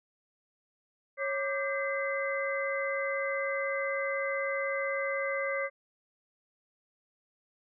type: tone cluster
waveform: sine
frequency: 550 / 1176 / 1576 / 2042 Hz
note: C#5 / D6 / G6 / C7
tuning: -14 / +2 / +9 / -43 cents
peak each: -32 / -38 / -39 / -34 dBFS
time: 1.17-5.7 s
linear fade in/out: 50 ms
effects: none